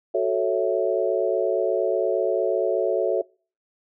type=chord; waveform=sine; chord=F# minor seventh; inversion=none; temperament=equal with one note detuned; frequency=371.5 / 440 / 554.4 / 659.3 Hz; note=F#4 / A4 / C#5 / E5; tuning=+7 / 0 / 0 / 0 cents; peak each=-25 dBFS; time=0.14-3.22 s; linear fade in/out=10 ms; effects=noise-tail reverb RT60 0.4 s tail -25 dB re dry